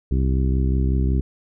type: harmonic tone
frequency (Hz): 65.41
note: C2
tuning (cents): 0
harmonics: 1 / 2 / 3 / 4 / 5 / 6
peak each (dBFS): -18 / -24 / -28 / -30 / -32 / -34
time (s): 0.11-1.21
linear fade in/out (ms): 5
effects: none